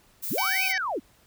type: noise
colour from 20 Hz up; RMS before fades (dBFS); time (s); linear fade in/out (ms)
violet; -32; 0.22-0.73; 20
type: linear two-way sweep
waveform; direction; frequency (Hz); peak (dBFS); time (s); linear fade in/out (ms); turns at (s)
sine; up then down; 67.8 to 2605 to 190.7; -26; 0.3-1; 20; 0.64
type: harmonic tone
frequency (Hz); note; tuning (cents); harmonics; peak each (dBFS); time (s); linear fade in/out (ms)
761; F#5; +48; 1 / 2 / 3 / 4 / 5 / 6 / 7 / 8; -35 / -38 / -29 / -38 / -42 / -37 / -38 / -42; 0.38-0.78; 2
effects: pink hiss -60 dBFS RMS until 1.26 s